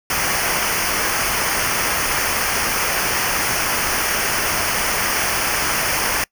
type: noise with comb filter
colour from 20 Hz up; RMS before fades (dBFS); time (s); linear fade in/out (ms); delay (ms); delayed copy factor
pink; -20; 0.1-6.24; 2; 0.26; -0.75
effects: noise-tail reverb RT60 0.1 s tail -25 dB re dry